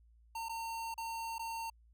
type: tone with dropouts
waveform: square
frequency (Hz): 911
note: A#5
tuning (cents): -40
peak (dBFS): -39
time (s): 0.35-1.7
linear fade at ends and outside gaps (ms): 5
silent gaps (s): 0.486-0.493 / 0.942-0.978 / 1.383-1.393
effects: added 57 Hz sine -61 dBFS peak until 1.93 s